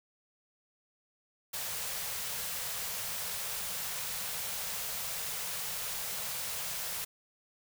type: band-stop noise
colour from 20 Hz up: white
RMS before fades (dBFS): -37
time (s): 1.53-7.05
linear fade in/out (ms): 10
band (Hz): 210 to 420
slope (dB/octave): 96
effects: none